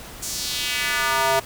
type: tone with high-pass filter sweep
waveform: square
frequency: 133.8 Hz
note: C3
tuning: 39 cents sharp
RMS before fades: -23 dBFS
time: 0.22-1.4 s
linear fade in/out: 10 ms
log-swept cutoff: 7100 to 640 Hz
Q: 1.8
effects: pink hiss -39 dBFS RMS until 1.45 s